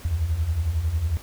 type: beating tone pair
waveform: sine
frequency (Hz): 72.9 / 83.9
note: D2 / E2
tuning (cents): -12 / +31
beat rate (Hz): 11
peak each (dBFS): -28 / -22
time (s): 0.05-1.17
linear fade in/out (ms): 0
effects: pink hiss -45 dBFS RMS until 1.22 s